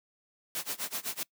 white noise with tremolo, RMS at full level -33 dBFS, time 0.55-1.23 s, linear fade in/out 0 ms, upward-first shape sine, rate 7.9 Hz, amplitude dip 95%, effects noise-tail reverb RT60 0.1 s tail -24 dB re dry + high-pass 150 Hz 12 dB/octave

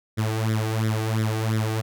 sawtooth tone with flanger, 110 Hz, A2, in tune, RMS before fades -24 dBFS, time 0.17-1.82 s, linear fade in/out 20 ms, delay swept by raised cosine 0.54 to 2.64 ms, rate 2.9 Hz, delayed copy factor +0.8, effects none

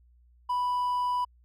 triangle tone with hard clipping, 987.8 Hz, B5, in tune, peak -26 dBFS, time 0.49-1.25 s, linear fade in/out 10 ms, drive 5 dB, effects added 60 Hz sine -57 dBFS peak until 1.44 s

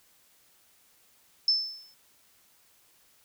sine tone with exponential decay, 5274 Hz, E8, in tune, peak -18 dBFS, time 1.48-1.94 s, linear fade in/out 2 ms, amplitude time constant 100 ms, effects white hiss -63 dBFS RMS until 3.24 s

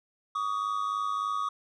triangle tone pair together, 1135.6 / 1239 Hz, C#6 / D#6, +41 / -8 cents, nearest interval major second, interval 151 cents, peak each -29 / -29 dBFS, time 0.35-1.49 s, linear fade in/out 5 ms, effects resampled to 24000 Hz

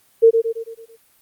sine tone with echo, 455.2 Hz, A#4, 41 cents flat, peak -6 dBFS, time 0.22-0.31 s, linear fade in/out 20 ms, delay 110 ms, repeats 6, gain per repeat -6 dB, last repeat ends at 0.97 s, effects white hiss -57 dBFS RMS until 1.21 s + Opus 32 kbps

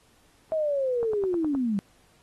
sine linear sweep, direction down, 646 to 189.8 Hz, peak -23 dBFS, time 0.52-1.79 s, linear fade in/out 0 ms
click train, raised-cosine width 1 ms, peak -24 dBFS, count 6, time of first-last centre 1.03-1.55 s, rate 9.62 Hz
effects pink hiss -62 dBFS RMS until 2.22 s + AAC 32 kbps

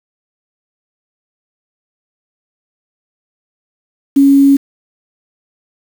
sine tone with quantisation, 277.2 Hz, C#4, in tune, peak -4 dBFS, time 4.16-4.57 s, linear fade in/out 10 ms, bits 5, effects none

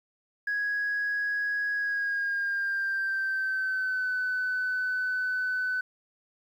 sine tone with pitch glide, 1661.2 to 1505.8 Hz, G#6 to F#6, 0 to +30 cents, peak -25 dBFS, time 0.47-5.81 s, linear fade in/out 5 ms, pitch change -170 cents, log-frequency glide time 1.74-4.11 s, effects tanh soft clip ceiling -23 dBFS + 10-bit

